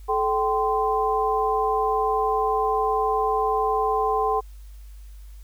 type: tone cluster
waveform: sine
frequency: 433.7 / 775 / 1036 Hz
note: A4 / G5 / C6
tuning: -25 / -20 / -17 cents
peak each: -24 dBFS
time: 0.08-4.41 s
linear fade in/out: 20 ms
effects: added 50 Hz sine -39 dBFS peak until 5.43 s + white hiss -59 dBFS RMS until 5.43 s